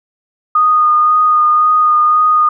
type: tone with vibrato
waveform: sine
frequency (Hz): 1231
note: D#6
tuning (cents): -19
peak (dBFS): -7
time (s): 0.55-2.49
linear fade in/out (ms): 5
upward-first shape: sine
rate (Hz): 1.9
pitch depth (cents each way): 14
effects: none